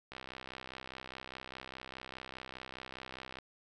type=click train; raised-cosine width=0.3 ms; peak=-28 dBFS; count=213; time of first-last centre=0.12-3.387 s; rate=64.9 Hz; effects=none